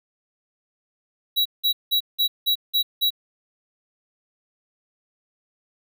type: tone bursts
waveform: square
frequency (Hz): 3892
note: B7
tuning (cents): -26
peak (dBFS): -18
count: 7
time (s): 1.36-3.105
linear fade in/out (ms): 20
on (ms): 95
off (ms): 180
effects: none